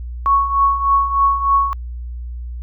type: tone with tremolo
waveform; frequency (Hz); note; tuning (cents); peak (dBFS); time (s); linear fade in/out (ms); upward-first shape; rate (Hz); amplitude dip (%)
sine; 1108.7; C#6; 0; -9; 0.26-1.73; 0; triangle; 3.3; 75
effects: added 60 Hz sine -25 dBFS peak until 2.62 s